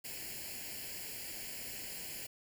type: noise with comb filter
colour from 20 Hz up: white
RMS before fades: -44 dBFS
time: 0.04-2.27 s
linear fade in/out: 10 ms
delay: 0.41 ms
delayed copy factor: +0.8
effects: none